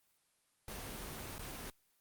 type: noise with dropouts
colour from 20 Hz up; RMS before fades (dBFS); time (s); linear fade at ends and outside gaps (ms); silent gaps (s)
pink; -45; 0.68-1.7; 1; 1.383-1.393
effects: white hiss -75 dBFS RMS until 2 s + Opus 24 kbps